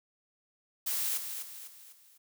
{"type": "noise with echo", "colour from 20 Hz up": "blue", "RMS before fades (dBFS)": -32, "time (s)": [0.86, 1.18], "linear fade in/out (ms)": 10, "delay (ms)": 250, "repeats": 4, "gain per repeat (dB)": -7, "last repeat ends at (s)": 2.18, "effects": []}